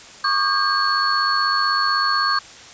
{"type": "tone cluster", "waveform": "sine", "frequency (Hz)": [1110, 1206, 1602, 4405], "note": ["C#6", "D6", "G6", "C#8"], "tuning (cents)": [2, 46, 37, -12], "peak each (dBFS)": -22, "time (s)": [0.24, 2.39], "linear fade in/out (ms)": 5, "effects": ["white hiss -41 dBFS RMS until 2.73 s", "resampled to 16000 Hz"]}